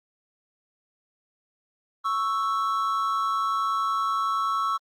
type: tone pair together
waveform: triangle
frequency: 1108.7 / 1319.4 Hz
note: C#6 / E6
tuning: 0 / +1 cents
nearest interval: minor third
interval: 301 cents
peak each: -24 dBFS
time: 2.04-4.78 s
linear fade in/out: 20 ms
effects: Opus 32 kbps